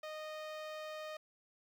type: tone with low-pass filter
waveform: sawtooth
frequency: 618 Hz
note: D#5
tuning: 12 cents flat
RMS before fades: -45 dBFS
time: 0.03-1.17 s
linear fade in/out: 5 ms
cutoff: 4700 Hz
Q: 0.77
effects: 11-bit